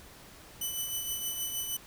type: tone with tremolo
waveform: 5% pulse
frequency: 2993 Hz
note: F#7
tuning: 19 cents sharp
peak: -22 dBFS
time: 0.61-1.77 s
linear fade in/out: 5 ms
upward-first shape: triangle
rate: 6.4 Hz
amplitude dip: 50%
effects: pink hiss -52 dBFS RMS until 1.86 s